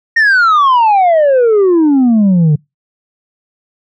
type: exponential sweep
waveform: sine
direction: down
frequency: 1864.7 to 144.3 Hz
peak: -3 dBFS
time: 0.16-2.56 s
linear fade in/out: 10 ms
effects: noise-tail reverb RT60 0.2 s tail -26 dB re dry + tanh soft clip ceiling -5 dBFS